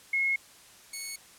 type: tone pair in turn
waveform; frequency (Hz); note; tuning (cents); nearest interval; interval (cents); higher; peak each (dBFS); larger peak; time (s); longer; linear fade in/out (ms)
sine / 5% pulse; 2168 / 2207; C#7 / C#7; -39 / -8; unison; 31; second; -24; neither; 0.13-0.36 / 0.93-1.16; neither; 5
effects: white hiss -54 dBFS RMS until 1.38 s + low-pass 11000 Hz 12 dB/octave